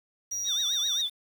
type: tone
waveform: triangle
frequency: 5750 Hz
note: F8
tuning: 50 cents sharp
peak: -28 dBFS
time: 0.31-1.02 s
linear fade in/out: 10 ms
type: tone with vibrato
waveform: sine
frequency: 3631 Hz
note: A#7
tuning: 46 cents flat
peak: -24 dBFS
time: 0.44-1.1 s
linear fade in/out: 50 ms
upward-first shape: triangle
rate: 7.6 Hz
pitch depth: 96 cents each way
effects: tanh soft clip ceiling -22 dBFS + 8-bit